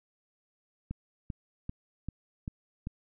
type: click train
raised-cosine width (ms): 5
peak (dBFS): -23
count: 6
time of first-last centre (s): 0.91-2.871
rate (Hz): 2.55
effects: none